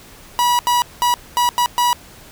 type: tone bursts at uneven times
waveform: 45% pulse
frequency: 971 Hz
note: B5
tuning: 30 cents flat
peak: -13 dBFS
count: 6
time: 0.39-0.59 / 0.67-0.82 / 1.02-1.14 / 1.37-1.49 / 1.58-1.66 / 1.78-1.93 s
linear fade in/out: 0 ms
effects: pink hiss -42 dBFS RMS until 2.31 s